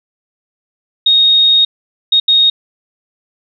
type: tone bursts at uneven times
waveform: sine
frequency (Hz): 3729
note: A#7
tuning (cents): 0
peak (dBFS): -6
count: 3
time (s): 1.06-1.65 / 2.12-2.2 / 2.28-2.5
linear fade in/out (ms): 5
effects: none